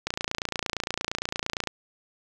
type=click train; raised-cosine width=0.2 ms; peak=-10 dBFS; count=47; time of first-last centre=0.07-1.673 s; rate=28.7 Hz; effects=none